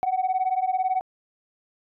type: beating tone pair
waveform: sine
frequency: 740 / 758 Hz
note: F#5 / F#5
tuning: 0 / +42 cents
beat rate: 18 Hz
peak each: -23 dBFS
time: 0.03-1.01 s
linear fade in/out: 0 ms
effects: tanh soft clip ceiling -17 dBFS